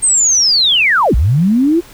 sine linear two-way sweep, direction down then up, 8570 to 47.68 to 352.6 Hz, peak -8 dBFS, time 0.02-1.81 s, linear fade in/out 20 ms, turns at 1.15 s, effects pink hiss -39 dBFS RMS until 1.93 s

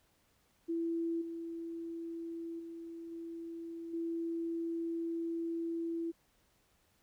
sine tone with level steps, 333.2 Hz, E4, 19 cents sharp, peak -32 / -39 / -43 / -41 / -34 dBFS, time 0.68-6.12 s, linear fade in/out 20 ms, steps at 1.21 / 2.59 / 3.11 / 3.93 s, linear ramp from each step 10 ms, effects pink hiss -72 dBFS RMS until 7.02 s

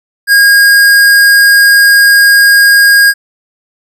square tone, 1629 Hz, G#6, 34 cents flat, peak -3 dBFS, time 0.27-3.14 s, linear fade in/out 50 ms, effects none

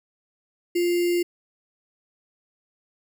sine tone with sample-and-hold, 349.2 Hz, F4, in tune, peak -19 dBFS, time 0.75-1.23 s, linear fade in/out 10 ms, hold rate 2450 Hz, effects none

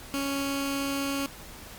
15% pulse tone with notch filter, 277.2 Hz, C#4, in tune, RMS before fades -30 dBFS, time 0.14-1.26 s, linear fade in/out 0 ms, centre 720 Hz, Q 0.88, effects pink hiss -45 dBFS RMS until 1.78 s + Opus 48 kbps

